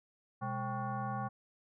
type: tone with frequency modulation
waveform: sine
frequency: 454.7 Hz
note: A#4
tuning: 43 cents flat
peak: -34 dBFS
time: 0.41-1.29 s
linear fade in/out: 20 ms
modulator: 330 Hz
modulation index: 2.3
effects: none